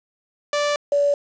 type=tone pair in turn; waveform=sawtooth / sine; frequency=585 / 573.3 Hz; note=D5 / D5; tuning=-7 / -42 cents; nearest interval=unison; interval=35 cents; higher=first; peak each=-15 / -15 dBFS; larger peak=neither; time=0.53-0.76 / 0.92-1.14 s; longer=first; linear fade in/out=2 ms; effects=resampled to 16000 Hz + 7-bit